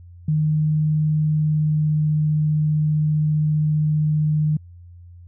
sine tone with pitch glide, 153.5 to 152.53 Hz, D#3 to D#3, -23 to -34 cents, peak -16 dBFS, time 0.28-4.57 s, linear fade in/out 5 ms, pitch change -11 cents, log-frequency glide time 1.16-2 s, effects added 87 Hz sine -40 dBFS peak until 5.27 s

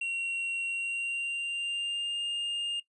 triangle tone with pitch glide, 2743 to 2818 Hz, F7 to F7, -32 to +15 cents, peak -28 dBFS, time 0.01-2.8 s, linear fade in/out 5 ms, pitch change +47 cents, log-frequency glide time 0.65-2.24 s, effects noise-tail reverb RT60 0.1 s tail -18 dB re dry + resampled to 24000 Hz

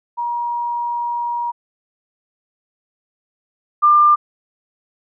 sine tone pair in turn, 952 / 1195.3 Hz, A#5 / D6, +36 / +30 cents, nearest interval major third, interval 394 cents, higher second, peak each -19 / -8 dBFS, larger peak second, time 0.17-1.52 / 3.82-4.16 s, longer first, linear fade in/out 20 ms, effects none

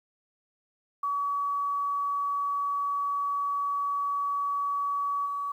sine tone with level steps, 1136 Hz, C#6, 42 cents sharp, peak -26 / -29 dBFS, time 1.03-5.52 s, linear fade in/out 5 ms, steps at 5.25 s, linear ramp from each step 20 ms, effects 10-bit

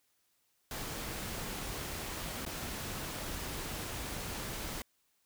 pink noise with dropouts, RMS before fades -40 dBFS, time 0.71-4.82 s, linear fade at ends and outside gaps 1 ms, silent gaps 2.451-2.463 s, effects white hiss -75 dBFS RMS until 5.25 s

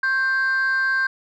sine tone pair together, 1069.7 / 1574 Hz, C6 / G6, +38 / +7 cents, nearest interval perfect fifth, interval 669 cents, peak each -26 / -16 dBFS, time 0.03-1.07 s, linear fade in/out 5 ms, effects tanh soft clip ceiling -16 dBFS

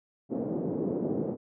white band-pass noise, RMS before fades -31 dBFS, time 0.29-1.37 s, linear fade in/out 50 ms, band 150 to 450 Hz, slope 24 dB/octave, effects none

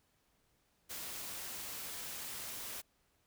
white noise, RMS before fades -44 dBFS, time 0.89-2.82 s, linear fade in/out 20 ms, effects pink hiss -75 dBFS RMS until 3.26 s

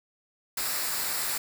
white noise with comb filter, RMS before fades -30 dBFS, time 0.57-1.38 s, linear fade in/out 5 ms, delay 0.32 ms, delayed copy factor -0.5, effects none

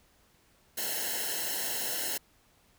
white noise with comb filter, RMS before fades -33 dBFS, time 0.77-2.18 s, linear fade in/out 10 ms, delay 0.84 ms, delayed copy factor -0.95, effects pink hiss -65 dBFS RMS until 2.78 s

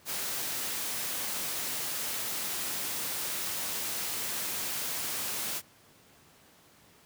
white noise, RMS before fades -34 dBFS, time 0.05-5.62 s, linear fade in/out 50 ms, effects pink hiss -59 dBFS RMS until 7.05 s + high-pass 100 Hz 12 dB/octave

